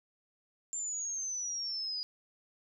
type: exponential sweep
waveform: sine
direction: down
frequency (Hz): 7310 to 4887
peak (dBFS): -34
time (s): 0.73-2.03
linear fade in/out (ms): 0
effects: none